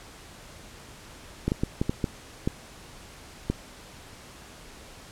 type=clicks; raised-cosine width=3 ms; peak=-11 dBFS; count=8; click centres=1.48 / 1.519 / 1.635 / 1.815 / 1.895 / 2.042 / 2.475 / 3.5 s; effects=pink hiss -47 dBFS RMS until 5.11 s + low-pass 10000 Hz 12 dB/octave